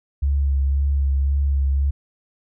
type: tone with vibrato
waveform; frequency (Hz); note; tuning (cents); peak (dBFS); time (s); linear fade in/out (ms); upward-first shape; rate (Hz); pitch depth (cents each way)
sine; 69.3; C#2; 0; -16; 0.22-1.91; 10; sine; 1.9; 25
effects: none